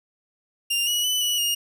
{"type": "tone with pitch steps", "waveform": "sawtooth", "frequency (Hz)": [2796, 2916, 2994, 2944, 2850], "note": ["F7", "F#7", "F#7", "F#7", "F7"], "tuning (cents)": [1, -26, 20, -9, 34], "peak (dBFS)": -18, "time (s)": [0.7, 1.55], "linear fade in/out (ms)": 10, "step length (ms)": 170, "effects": []}